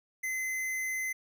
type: tone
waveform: square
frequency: 2049 Hz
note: C7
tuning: 37 cents flat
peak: -32 dBFS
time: 0.23-1.13 s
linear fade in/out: 10 ms
effects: none